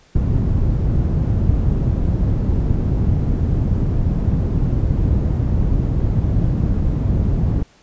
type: low-pass noise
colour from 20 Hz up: white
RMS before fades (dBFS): -17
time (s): 0.15-7.63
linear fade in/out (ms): 5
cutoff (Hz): 120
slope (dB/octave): 12
effects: pink hiss -52 dBFS RMS until 7.82 s + resampled to 16000 Hz